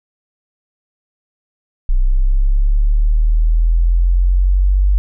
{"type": "linear sweep", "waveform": "sine", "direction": "up", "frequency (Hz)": [30.87, 49], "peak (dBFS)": -9, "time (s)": [1.89, 4.98], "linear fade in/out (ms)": 0, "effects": []}